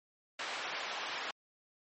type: band-pass noise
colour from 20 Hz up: pink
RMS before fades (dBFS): -40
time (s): 0.39-1.31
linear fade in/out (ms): 5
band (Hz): 760 to 4000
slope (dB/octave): 12
effects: MP3 32 kbps